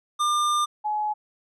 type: tone pair in turn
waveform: square / sine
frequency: 1200 / 846.3 Hz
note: D6 / G#5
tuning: +37 / +32 cents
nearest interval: tritone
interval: 605 cents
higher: first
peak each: -21 / -23 dBFS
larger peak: first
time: 0.19-0.66 / 0.84-1.14 s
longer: first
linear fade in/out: 20 ms
effects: resampled to 24000 Hz